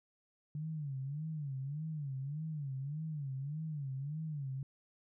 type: tone with vibrato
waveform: sine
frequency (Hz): 145.3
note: D3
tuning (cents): -18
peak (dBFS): -37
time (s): 0.55-4.63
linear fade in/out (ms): 2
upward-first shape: sine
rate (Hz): 1.7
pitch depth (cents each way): 160
effects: none